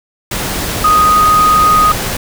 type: tone in noise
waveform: sine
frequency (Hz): 1244.5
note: D#6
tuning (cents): 0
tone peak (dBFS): -6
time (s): 0.84-1.92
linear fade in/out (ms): 5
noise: pink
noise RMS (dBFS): -18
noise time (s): 0.31-2.17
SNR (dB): +9
effects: none